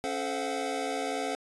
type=tone cluster; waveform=square; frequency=275.5 / 434.7 / 519 / 682 / 743 Hz; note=C#4 / A4 / C5 / F5 / F#5; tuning=-11 / -21 / -14 / -41 / +7 cents; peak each=-38 / -37 / -38 / -39 / -36 dBFS; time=0.04-1.35 s; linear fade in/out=0 ms; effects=resampled to 24000 Hz